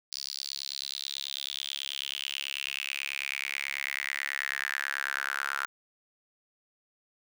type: tone with high-pass filter sweep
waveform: sawtooth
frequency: 69.2 Hz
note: C#2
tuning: 2 cents flat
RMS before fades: -35 dBFS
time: 0.12-5.66 s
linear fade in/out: 0 ms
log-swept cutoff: 4800 to 1400 Hz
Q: 5.9
effects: none